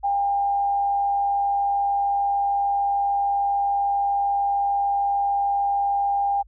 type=tone with frequency modulation; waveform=sine; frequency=802 Hz; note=G5; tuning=39 cents sharp; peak=-19 dBFS; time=0.03-6.43 s; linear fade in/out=20 ms; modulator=86.8 Hz; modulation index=0.25; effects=added 50 Hz sine -48 dBFS peak until 6.47 s